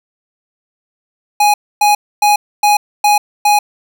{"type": "tone bursts", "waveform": "square", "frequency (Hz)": 830.6, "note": "G#5", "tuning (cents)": 0, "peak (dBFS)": -8, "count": 6, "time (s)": [1.4, 3.59], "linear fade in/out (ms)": 5, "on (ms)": 140, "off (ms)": 270, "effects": []}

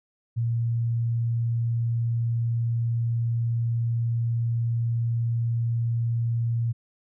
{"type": "tone with vibrato", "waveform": "sine", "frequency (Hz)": 116.54, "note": "A#2", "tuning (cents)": 0, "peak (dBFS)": -22, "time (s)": [0.36, 6.73], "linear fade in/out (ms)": 20, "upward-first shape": "sine", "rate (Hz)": 20, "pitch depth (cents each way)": 20, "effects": []}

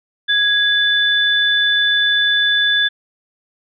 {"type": "tone pair together", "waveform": "sine", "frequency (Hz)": [1661.2, 3494], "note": ["G#6", "A7"], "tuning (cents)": [0, -13], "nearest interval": "octave + minor second", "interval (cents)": 1287, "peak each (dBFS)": -15, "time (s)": [0.28, 2.89], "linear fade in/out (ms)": 20, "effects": []}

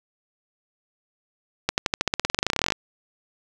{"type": "accelerating click train", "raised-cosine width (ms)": 0.2, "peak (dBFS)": -3, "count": 24, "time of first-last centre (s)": [1.69, 2.722], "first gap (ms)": 89, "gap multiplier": 0.93, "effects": ["7-bit"]}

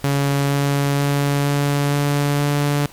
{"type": "tone with pitch steps", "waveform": "sawtooth", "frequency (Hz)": [140.5, 141.31, 142.13, 142.96, 143.78, 144.62], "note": ["C#3", "C#3", "C#3", "D3", "D3", "D3"], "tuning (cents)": [24, 34, 44, -46, -36, -26], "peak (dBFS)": -12, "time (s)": [0.04, 2.86], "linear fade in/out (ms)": 0, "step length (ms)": 470, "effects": ["pink hiss -43 dBFS RMS until 2.92 s", "MP3 96 kbps"]}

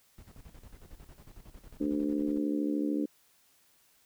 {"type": "noise with tremolo", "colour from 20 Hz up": "brown", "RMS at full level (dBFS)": -49, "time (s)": [0.18, 2.38], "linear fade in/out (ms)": 2, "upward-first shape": "square", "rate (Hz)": 11, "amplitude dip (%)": 75}
{"type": "harmonic tone", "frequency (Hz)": 73.42, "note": "D2", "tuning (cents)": 0, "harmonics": [3, 4, 5, 6, 7], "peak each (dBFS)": [-35, -29, -40, -41, -42], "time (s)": [1.8, 3.06], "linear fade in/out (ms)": 10}
{"effects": ["white hiss -66 dBFS RMS until 4.05 s"]}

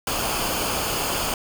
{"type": "noise with comb filter", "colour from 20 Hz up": "pink", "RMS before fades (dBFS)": -25, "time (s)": [0.07, 1.34], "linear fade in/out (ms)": 2, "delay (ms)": 0.52, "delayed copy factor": -0.55, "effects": []}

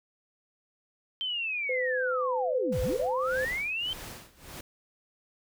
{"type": "linear two-way sweep", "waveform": "sine", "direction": "down then up", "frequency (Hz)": [3136, 36, 3136], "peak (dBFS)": -29, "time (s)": [1.21, 3.93], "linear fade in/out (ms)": 0, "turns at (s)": 2.81}
{"type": "tone with pitch glide", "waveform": "sine", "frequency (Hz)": [508, 516.9], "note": ["B4", "C5"], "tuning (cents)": [49, -21], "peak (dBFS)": -28, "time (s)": [1.69, 3.45], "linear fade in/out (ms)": 5, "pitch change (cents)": 30, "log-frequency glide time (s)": [3.09, 3.22]}
{"type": "noise with tremolo", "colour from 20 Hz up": "pink", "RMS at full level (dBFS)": -41, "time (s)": [2.72, 4.61], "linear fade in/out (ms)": 5, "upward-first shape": "sine", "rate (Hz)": 1.7, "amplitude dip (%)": 90}
{"effects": []}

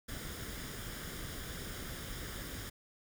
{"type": "noise with comb filter", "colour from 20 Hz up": "pink", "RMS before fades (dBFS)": -43, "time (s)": [0.08, 2.7], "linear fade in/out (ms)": 10, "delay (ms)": 0.58, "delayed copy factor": 0.55, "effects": []}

